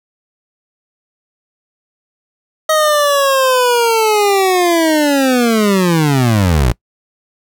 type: linear sweep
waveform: 25% pulse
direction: down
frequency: 631 to 55 Hz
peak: -6 dBFS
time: 2.69-6.72 s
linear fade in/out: 5 ms
effects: noise-tail reverb RT60 0.1 s tail -23 dB re dry